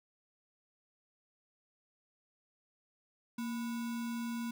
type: tone with sample-and-hold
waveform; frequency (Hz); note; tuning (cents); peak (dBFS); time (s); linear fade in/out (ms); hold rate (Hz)
sine; 233.1; A#3; 0; -35; 3.38-4.51; 5; 1225
effects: none